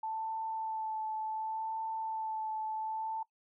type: tone with vibrato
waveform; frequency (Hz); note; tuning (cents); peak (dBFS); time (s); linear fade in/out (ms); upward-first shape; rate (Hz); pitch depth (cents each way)
sine; 880; A5; 0; -34; 0.03-3.23; 5; sine; 0.68; 17
effects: noise-tail reverb RT60 0.1 s tail -20 dB re dry